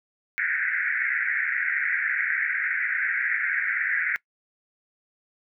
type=band-pass noise; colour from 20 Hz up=pink; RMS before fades=-26 dBFS; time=0.38-4.16 s; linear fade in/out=0 ms; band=1500 to 2200 Hz; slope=96 dB/octave; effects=noise-tail reverb RT60 0.1 s tail -22 dB re dry